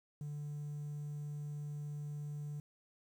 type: tone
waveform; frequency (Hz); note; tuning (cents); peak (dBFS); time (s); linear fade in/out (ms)
triangle; 147.2; D3; +4; -37; 0.21-2.6; 2
effects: tanh soft clip ceiling -35 dBFS + 11-bit